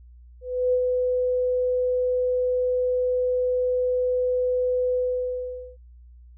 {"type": "tone with ADSR envelope", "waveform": "sine", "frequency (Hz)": 501, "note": "B4", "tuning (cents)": 25, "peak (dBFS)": -17, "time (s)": [0.41, 5.77], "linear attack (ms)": 320, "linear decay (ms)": 63, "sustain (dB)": -3, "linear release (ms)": 820, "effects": ["added 60 Hz sine -45 dBFS peak until 6.37 s"]}